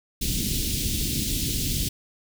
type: band-stop noise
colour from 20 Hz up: pink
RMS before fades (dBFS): -26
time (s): 0.21-1.89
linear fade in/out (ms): 10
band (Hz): 310 to 3100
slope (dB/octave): 24
effects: none